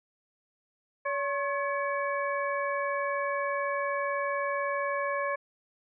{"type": "harmonic tone with a mistuned harmonic", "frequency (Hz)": 567, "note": "C#5", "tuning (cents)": 39, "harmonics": [1, 2, 3, 4], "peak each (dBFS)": [-31, -32, -35, -39], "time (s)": [1.05, 5.36], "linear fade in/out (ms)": 10, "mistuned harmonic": 2, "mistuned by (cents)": -76, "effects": []}